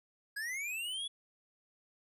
square linear sweep, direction up, 1625 to 3428 Hz, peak -37 dBFS, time 0.36-1.08 s, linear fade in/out 10 ms, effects resampled to 32000 Hz

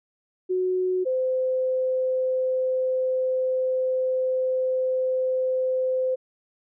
sine tone pair in turn, 368.6 / 515.3 Hz, F#4 / C5, -7 / -27 cents, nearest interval tritone, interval 580 cents, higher second, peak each -21 dBFS, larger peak neither, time 0.49-1.05 / 1.05-6.16 s, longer second, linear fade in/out 20 ms, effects none

